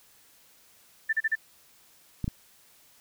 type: tone bursts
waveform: sine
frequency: 1776 Hz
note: A6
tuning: 16 cents sharp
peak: -22 dBFS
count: 4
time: 1.09-1.355 s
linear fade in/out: 10 ms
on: 40 ms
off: 35 ms
type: clicks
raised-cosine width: 5 ms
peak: -17 dBFS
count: 2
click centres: 2.243 / 2.279 s
effects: white hiss -59 dBFS RMS until 3 s